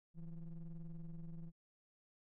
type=ring-modulated tone; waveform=triangle; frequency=87.31 Hz; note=F2; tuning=in tune; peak=-40 dBFS; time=0.14-1.52 s; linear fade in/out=50 ms; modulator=76.9 Hz; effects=none